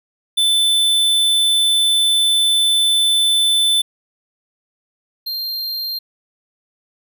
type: tone pair in turn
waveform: square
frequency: 3520 / 4186 Hz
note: A7 / C8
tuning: 0 / 0 cents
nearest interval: minor third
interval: 300 cents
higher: second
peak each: -13 / -22 dBFS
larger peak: first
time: 0.37-3.82 / 5.26-5.99 s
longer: first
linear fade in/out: 10 ms
effects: none